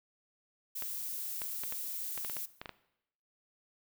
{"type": "noise", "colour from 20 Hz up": "violet", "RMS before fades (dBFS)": -39, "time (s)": [0.75, 2.46], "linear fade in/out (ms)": 10}
{"type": "clicks", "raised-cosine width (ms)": 0.3, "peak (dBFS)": -25, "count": 11, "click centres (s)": [0.823, 1.418, 1.636, 1.724, 2.177, 2.248, 2.298, 2.368, 2.615, 2.658, 2.693]}
{"effects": ["noise-tail reverb RT60 0.8 s tail -17 dB re dry"]}